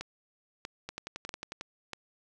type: two click trains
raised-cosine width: 0.2 ms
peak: -20 / -21 dBFS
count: 4 / 9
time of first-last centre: 0.01-1.933 / 0.89-1.611 s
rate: 1.56 / 11.1 Hz
effects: none